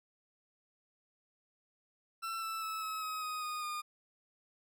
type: tone with pitch steps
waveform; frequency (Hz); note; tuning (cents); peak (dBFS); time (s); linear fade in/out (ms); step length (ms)
40% pulse; 1341 / 1322.5 / 1304.3 / 1286.4 / 1268.7 / 1251.2 / 1234 / 1217; E6 / E6 / E6 / E6 / D#6 / D#6 / D#6 / D#6; +29 / +5 / -19 / -43 / +33 / +9 / -15 / -39; -36; 2.22-3.82; 20; 200
effects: none